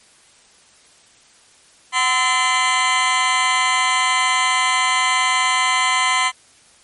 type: tone with amplitude modulation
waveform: 20% pulse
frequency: 1026 Hz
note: C6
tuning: 34 cents flat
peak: -6 dBFS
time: 1.92-6.32 s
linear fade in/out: 50 ms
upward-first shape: sine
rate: 279 Hz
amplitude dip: 85%
effects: white hiss -51 dBFS RMS until 6.83 s + MP3 48 kbps